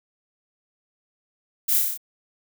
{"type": "noise with echo", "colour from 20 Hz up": "violet", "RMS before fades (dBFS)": -22, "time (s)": [1.68, 1.79], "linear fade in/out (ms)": 10, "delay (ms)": 31, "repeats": 6, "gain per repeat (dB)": -2, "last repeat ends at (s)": 1.976, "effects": []}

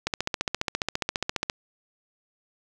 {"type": "click train", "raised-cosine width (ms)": 0.2, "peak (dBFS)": -8, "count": 22, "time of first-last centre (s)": [0.07, 1.499], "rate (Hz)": 14.7, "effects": []}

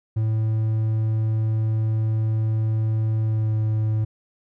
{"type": "tone with pitch glide", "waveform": "triangle", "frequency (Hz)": [110, 108.8], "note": ["A2", "A2"], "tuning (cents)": [0, -19], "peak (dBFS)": -17, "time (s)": [0.16, 4.05], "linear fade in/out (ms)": 10, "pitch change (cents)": -19, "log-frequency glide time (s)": [3.23, 3.53], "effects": []}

